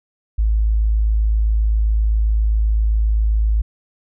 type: tone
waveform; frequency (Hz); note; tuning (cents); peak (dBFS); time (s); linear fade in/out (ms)
sine; 53.8; A1; -38; -13; 0.38-3.62; 10
effects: none